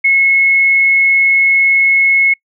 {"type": "tone", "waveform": "sine", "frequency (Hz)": 2181, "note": "C#7", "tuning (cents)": -29, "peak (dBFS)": -7, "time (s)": [0.04, 2.34], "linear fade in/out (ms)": 10, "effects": ["noise-tail reverb RT60 0.1 s tail -26 dB re dry"]}